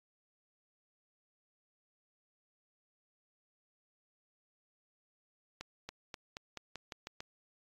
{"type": "accelerating click train", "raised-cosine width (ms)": 0.2, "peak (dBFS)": -25, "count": 9, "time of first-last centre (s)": [5.61, 7.205], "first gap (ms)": 280, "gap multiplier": 0.9, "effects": ["AAC 32 kbps"]}